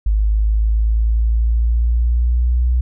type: exponential sweep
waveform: sine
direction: up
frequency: 51.91 to 61.74 Hz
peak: -12 dBFS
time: 0.06-2.81 s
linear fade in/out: 5 ms
effects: none